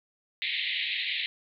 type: band-pass noise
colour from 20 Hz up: pink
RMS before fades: -31 dBFS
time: 0.42-1.26 s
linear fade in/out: 0 ms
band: 1900 to 4100 Hz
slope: 96 dB/octave
effects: none